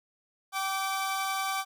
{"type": "tone pair together", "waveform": "sawtooth", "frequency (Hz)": [772, 1163.4], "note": ["G5", "D6"], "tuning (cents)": [-27, -17], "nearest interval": "perfect fifth", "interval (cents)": 710, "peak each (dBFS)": -28, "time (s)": [0.52, 1.65], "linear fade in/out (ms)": 50, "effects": []}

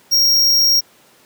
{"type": "tone", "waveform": "square", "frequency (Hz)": 5588, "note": "F8", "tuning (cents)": 0, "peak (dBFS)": -11, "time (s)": [0.11, 0.81], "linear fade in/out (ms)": 20, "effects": ["pink hiss -50 dBFS RMS until 1.25 s", "high-pass 200 Hz 12 dB/octave"]}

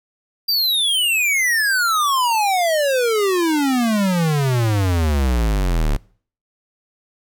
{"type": "exponential sweep", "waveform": "square", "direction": "down", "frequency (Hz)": [4784, 34.65], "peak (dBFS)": -16, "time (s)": [0.48, 5.97], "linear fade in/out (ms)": 10, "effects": ["noise-tail reverb RT60 0.5 s tail -24 dB re dry"]}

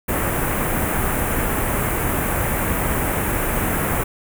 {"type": "band-stop noise", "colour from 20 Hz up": "pink", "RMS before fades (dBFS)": -21, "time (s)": [0.08, 4.04], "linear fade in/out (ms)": 10, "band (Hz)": [2300, 9200], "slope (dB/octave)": 24, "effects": []}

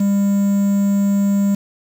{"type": "tone with quantisation", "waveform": "triangle", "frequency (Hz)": 200, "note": "G3", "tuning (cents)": 35, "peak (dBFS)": -11, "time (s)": [0, 1.55], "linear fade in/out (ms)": 5, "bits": 6, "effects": []}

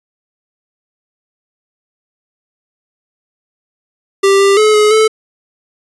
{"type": "tone with pitch steps", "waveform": "square", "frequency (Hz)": [393, 395.7, 428.9, 422.7, 436.5], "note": ["G4", "G4", "A4", "G#4", "A4"], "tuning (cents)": [4, 16, -44, 31, -14], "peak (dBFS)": -7, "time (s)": [4.23, 5.08], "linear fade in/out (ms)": 10, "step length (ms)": 170, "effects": ["resampled to 24000 Hz"]}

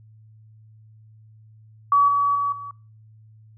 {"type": "tone with level steps", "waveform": "sine", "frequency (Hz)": 1138, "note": "C#6", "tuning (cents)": 45, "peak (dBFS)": [-13, -17, -20, -32], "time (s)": [1.92, 2.71], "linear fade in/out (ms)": 2, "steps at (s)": [2.08, 2.35, 2.52], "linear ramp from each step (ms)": 5, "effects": ["noise-tail reverb RT60 0.4 s tail -23 dB re dry", "added 109 Hz sine -47 dBFS peak until 3.57 s"]}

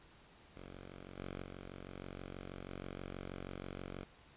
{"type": "tone with level steps", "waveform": "5% pulse", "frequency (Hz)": 46.25, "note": "F#1", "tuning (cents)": 0, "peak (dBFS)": [-39, -32, -37, -35, -33], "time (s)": [0.55, 4.04], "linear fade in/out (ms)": 10, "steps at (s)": [1.17, 1.42, 1.94, 2.69], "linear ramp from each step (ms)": 20, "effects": ["pink hiss -62 dBFS RMS until 4.36 s", "resampled to 8000 Hz"]}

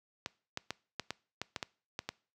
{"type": "clicks", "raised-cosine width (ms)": 0.2, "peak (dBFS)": -18, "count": 10, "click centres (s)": [0.261, 0.574, 0.706, 0.997, 1.106, 1.416, 1.562, 1.628, 1.991, 2.09], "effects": ["noise-tail reverb RT60 0.4 s tail -23 dB re dry", "high-pass 80 Hz 12 dB/octave"]}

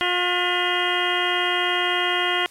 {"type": "harmonic tone with a mistuned harmonic", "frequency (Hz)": 356.8, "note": "F4", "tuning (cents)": 37, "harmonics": [1, 2, 3, 4, 5, 6, 7, 8, 9], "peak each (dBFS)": [-28, -28, -29, -28, -30, -27, -33, -27, -28], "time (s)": [0.01, 2.46], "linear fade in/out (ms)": 0, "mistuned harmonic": 6, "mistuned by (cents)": -100, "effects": ["white hiss -48 dBFS RMS until 2.5 s", "low-pass 11000 Hz 12 dB/octave"]}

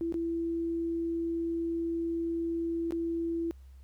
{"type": "tone with dropouts", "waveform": "sine", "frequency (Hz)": 333.9, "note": "E4", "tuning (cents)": 22, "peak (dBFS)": -29, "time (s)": [0.01, 3.51], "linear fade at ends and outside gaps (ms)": 0, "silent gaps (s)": [[0.124, 0.142], [2.908, 2.922]], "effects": ["added 66 Hz sine -48 dBFS peak until 3.83 s", "pink hiss -70 dBFS RMS until 3.83 s"]}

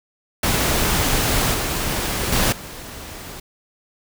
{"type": "noise with level steps", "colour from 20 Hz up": "pink", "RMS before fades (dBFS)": [-19, -23, -18, -35], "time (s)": [0.43, 3.4], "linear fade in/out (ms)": 5, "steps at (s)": [1.54, 2.32, 2.52], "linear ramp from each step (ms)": 5, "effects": []}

